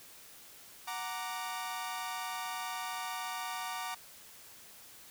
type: chord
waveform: sawtooth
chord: Gb augmented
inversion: none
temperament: equal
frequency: 740 / 932.3 / 1174.7 Hz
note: Gb5 / Bb5 / D6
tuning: 0 / 0 / 0 cents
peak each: -38 / -37 / -38 dBFS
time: 0.87-3.95 s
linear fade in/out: 10 ms
effects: white hiss -54 dBFS RMS until 5.1 s